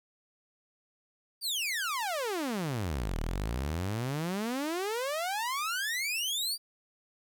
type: exponential two-way sweep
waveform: sawtooth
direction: down then up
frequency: 4813 to 36.71 to 4813 Hz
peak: -27 dBFS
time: 1.41-6.58 s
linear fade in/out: 50 ms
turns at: 3.19 s
effects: 11-bit